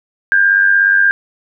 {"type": "tone with amplitude modulation", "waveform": "sine", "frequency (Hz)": 1600, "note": "G6", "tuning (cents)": 35, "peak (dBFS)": -5, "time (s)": [0.32, 1.11], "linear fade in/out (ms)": 0, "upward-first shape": "sine", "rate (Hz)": 96.8, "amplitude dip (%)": 60, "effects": []}